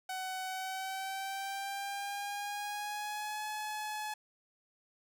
sawtooth tone with pitch glide, 750 to 851.6 Hz, F#5 to G#5, +23 to +43 cents, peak -33 dBFS, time 0.09-4.14 s, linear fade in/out 5 ms, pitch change +220 cents, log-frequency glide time 0.45-3.45 s, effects none

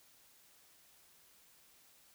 silence, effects white hiss -65 dBFS RMS until 2.14 s

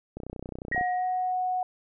click train, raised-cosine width 2 ms, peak -23 dBFS, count 21, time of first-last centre 0.17-0.811 s, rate 31.2 Hz
sine tone with exponential decay, 1891 Hz, A#6, 24 cents sharp, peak -24 dBFS, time 0.72-1.32 s, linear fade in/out 2 ms, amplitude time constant 130 ms
sine tone with pitch glide, 727 to 735.9 Hz, F#5 to F#5, -31 to -10 cents, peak -25 dBFS, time 0.76-1.63 s, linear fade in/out 2 ms, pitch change +21 cents, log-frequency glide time 0.95-1.04 s
effects none

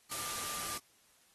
sine tone in noise, 1191 Hz, D6, 24 cents sharp, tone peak -46 dBFS, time 0.11-0.78 s, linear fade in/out 5 ms, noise white, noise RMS -39 dBFS, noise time 0.11-0.78 s, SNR -10 dB, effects white hiss -67 dBFS RMS until 1.34 s + AAC 32 kbps

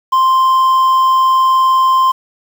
triangle tone with quantisation, 1046.5 Hz, C6, in tune, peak -6 dBFS, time 0.12-2.12 s, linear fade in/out 10 ms, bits 6, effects none

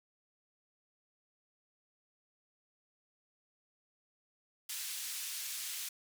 white band-pass noise, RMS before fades -41 dBFS, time 4.69-5.89 s, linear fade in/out 5 ms, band 2200 to 13000 Hz, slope 12 dB/octave, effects none

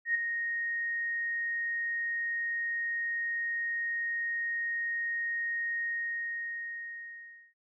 sine tone with ADSR envelope, 1864.7 Hz, A#6, in tune, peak -23 dBFS, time 0.05-7.54 s, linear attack 98 ms, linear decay 10 ms, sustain -7 dB, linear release 1700 ms, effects none

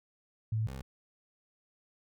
sine / 20% pulse tone pair in turn, 110 / 66.24 Hz, A2 / C2, 0 / +22 cents, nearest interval major sixth, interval 878 cents, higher first, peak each -28 / -35 dBFS, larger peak first, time 0.52-0.67 / 0.67-0.82 s, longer neither, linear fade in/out 5 ms, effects none

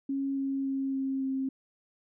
sine tone with pitch steps, 273.9 / 272 / 270.1 / 268.3 / 266.4 Hz, C#4 / C#4 / C#4 / C4 / C4, -21 / -33 / -45 / +44 / +31 cents, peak -28 dBFS, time 0.09-1.49 s, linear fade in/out 5 ms, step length 280 ms, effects none

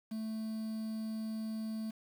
triangle tone with quantisation, 220 Hz, A3, in tune, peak -34 dBFS, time 0.11-1.91 s, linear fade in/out 10 ms, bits 9, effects none

